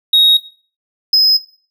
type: tone pair in turn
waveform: triangle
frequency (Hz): 3769 / 5085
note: A#7 / D#8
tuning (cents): +18 / +37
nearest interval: perfect fourth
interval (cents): 519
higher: second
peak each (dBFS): -4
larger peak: neither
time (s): 0.13-0.37 / 1.13-1.37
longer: neither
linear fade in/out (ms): 5
effects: noise-tail reverb RT60 0.4 s tail -17 dB re dry + tanh soft clip ceiling -1 dBFS